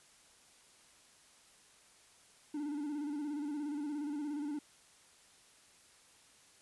triangle tone with vibrato, 293.7 Hz, D4, in tune, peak -34 dBFS, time 2.54-4.59 s, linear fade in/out 5 ms, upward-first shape square, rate 17 Hz, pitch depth 54 cents each way, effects white hiss -63 dBFS RMS until 6.61 s + resampled to 24000 Hz

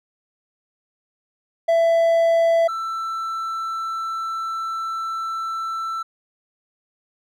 triangle tone pair in turn, 666 / 1332 Hz, E5 / E6, +18 / +18 cents, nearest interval octave, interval 1200 cents, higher second, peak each -12 / -22 dBFS, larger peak first, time 1.68-2.68 / 2.68-6.03 s, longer second, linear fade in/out 10 ms, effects none

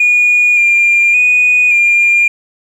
sine tone with pitch steps, 2446 / 2396 / 2475 / 2402 Hz, D#7 / D7 / D#7 / D7, -30 / +34 / -10 / +38 cents, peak -5 dBFS, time 0-2.28 s, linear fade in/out 5 ms, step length 570 ms, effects tanh soft clip ceiling -3 dBFS + 7-bit

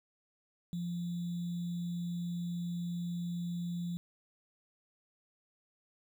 sine tone with sample-and-hold, 173.6 Hz, F3, 10 cents flat, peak -34 dBFS, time 0.73-3.97 s, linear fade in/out 0 ms, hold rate 3675 Hz, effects none

